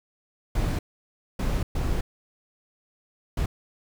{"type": "noise bursts at uneven times", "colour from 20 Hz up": "brown", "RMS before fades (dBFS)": -25, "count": 4, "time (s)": [[0.55, 0.79], [1.39, 1.63], [1.75, 2.01], [3.37, 3.46]], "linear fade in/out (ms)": 5, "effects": []}